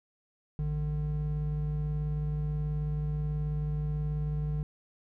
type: tone pair together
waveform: triangle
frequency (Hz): 56.19 / 150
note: A1 / D3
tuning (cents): +37 / +37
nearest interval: octave + perfect fourth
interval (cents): 1700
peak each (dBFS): -32 / -28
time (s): 0.59-4.63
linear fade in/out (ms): 0
effects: none